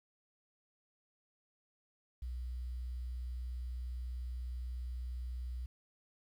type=tone; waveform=sine; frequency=61.6 Hz; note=B1; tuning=4 cents flat; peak=-38 dBFS; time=2.22-5.66 s; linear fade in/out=5 ms; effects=11-bit